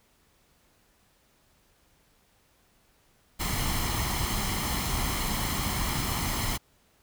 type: noise with comb filter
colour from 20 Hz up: pink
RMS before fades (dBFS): -29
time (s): 3.39-6.58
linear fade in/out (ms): 20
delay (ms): 0.96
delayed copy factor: +0.55
effects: pink hiss -65 dBFS RMS until 7.02 s